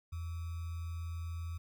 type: tone with sample-and-hold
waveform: sine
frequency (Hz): 83.7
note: E2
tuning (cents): +27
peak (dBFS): -37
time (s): 0.12-1.58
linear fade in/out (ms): 10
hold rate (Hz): 1225
effects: none